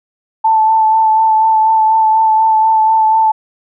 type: tone with vibrato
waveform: sine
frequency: 880 Hz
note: A5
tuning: in tune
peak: -7 dBFS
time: 0.44-3.32 s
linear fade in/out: 10 ms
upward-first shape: sine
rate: 4.1 Hz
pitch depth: 18 cents each way
effects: none